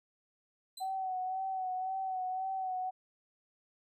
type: tone with exponential decay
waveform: 25% pulse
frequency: 4040 Hz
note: B7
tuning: 39 cents sharp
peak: -38 dBFS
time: 0.77-0.96 s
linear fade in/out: 5 ms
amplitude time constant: 41 ms
type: tone with vibrato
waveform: sine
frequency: 753 Hz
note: F#5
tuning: 30 cents sharp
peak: -33 dBFS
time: 0.8-2.91 s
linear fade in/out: 20 ms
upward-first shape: sine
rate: 1.9 Hz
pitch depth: 34 cents each way
effects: none